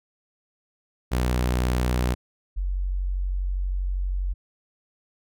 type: tone pair in turn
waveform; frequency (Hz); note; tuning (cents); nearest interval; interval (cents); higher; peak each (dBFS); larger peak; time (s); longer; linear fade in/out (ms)
sawtooth / sine; 61.74 / 46.25; B1 / F#1; 0 / 0; perfect fourth; 500; first; -17 / -23; first; 1.11-2.15 / 2.56-4.34; second; 20
effects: none